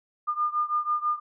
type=beating tone pair; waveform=sine; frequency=1208 / 1214.1 Hz; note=D6 / D#6; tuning=+48 / -43 cents; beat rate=6.1 Hz; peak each=-26 / -28 dBFS; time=0.27-1.2 s; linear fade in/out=20 ms; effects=none